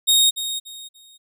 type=tone with echo; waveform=sawtooth; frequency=3729 Hz; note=A#7; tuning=in tune; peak=-10 dBFS; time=0.07-0.31 s; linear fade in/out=20 ms; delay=290 ms; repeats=3; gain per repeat=-11 dB; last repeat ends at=1.18 s; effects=none